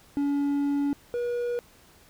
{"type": "tone pair in turn", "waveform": "triangle", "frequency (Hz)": [284.2, 481.8], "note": ["C#4", "B4"], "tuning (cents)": [43, -43], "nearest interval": "major sixth", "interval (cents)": 914, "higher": "second", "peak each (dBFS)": [-21, -24], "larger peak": "first", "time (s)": [[0.17, 0.93], [1.14, 1.59]], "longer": "first", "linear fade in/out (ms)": 0, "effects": ["pink hiss -56 dBFS RMS until 2.09 s"]}